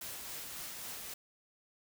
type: noise with tremolo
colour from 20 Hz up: white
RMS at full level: -43 dBFS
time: 0.01-1.14 s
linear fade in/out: 5 ms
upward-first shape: sine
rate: 3.7 Hz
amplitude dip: 25%
effects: none